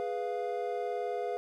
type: chord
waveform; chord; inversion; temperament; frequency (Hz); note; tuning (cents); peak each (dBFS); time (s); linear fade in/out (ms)
triangle; F diminished; first; equal; 415.3 / 493.9 / 698.5; Ab4 / Cb5 / F5; 0 / 0 / 0; -34; 0-1.37; 0
effects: none